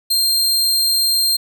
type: tone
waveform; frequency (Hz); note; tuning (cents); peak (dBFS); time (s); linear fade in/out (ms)
sawtooth; 4186; C8; 0; -11; 0.1-1.37; 10
effects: none